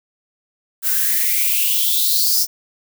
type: noise with high-pass filter sweep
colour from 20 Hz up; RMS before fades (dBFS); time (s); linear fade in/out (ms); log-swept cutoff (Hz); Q
violet; -17; 0.82-2.47; 50; 1400 to 5400; 7.3
effects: none